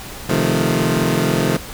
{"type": "chord", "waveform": "20% pulse", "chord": "F dominant seventh", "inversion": "second", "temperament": "equal with one note detuned", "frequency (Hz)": [130.81, 155.56, 174.61, 217.6], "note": ["C3", "Eb3", "F3", "A3"], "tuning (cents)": [0, 0, 0, -19], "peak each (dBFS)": -16, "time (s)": [0.29, 1.57], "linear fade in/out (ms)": 5, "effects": ["pink hiss -33 dBFS RMS until 1.73 s"]}